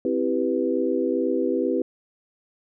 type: chord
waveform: sine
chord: C major seventh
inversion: none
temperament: equal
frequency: 261.6 / 329.6 / 392 / 493.9 Hz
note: C4 / E4 / G4 / B4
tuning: 0 / 0 / 0 / 0 cents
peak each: -26 dBFS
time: 0.05-1.82 s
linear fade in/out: 2 ms
effects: none